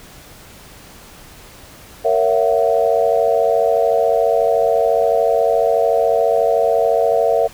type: chord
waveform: sine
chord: F# dominant seventh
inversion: first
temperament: just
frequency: 462.5 / 555 / 666 / 740 Hz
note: A#4 / C#5 / E5 / F#5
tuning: -14 / +2 / +18 / 0 cents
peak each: -17 / -19 / -16 / -21 dBFS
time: 2.04-7.48 s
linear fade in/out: 20 ms
effects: pink hiss -41 dBFS RMS until 7.53 s